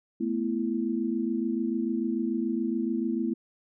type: chord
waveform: sine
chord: A suspended second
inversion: none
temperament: equal with one note detuned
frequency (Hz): 220 / 246.9 / 333.1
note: A3 / B3 / E4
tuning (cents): 0 / 0 / +18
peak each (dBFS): -30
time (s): 0.2-3.34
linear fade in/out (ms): 10
effects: none